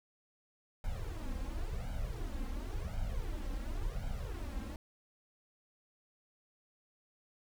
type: noise with flanger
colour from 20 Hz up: brown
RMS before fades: -38 dBFS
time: 0.84-4.76 s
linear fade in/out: 2 ms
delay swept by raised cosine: 1.3 to 3.8 ms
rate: 0.93 Hz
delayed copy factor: +0.85
effects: none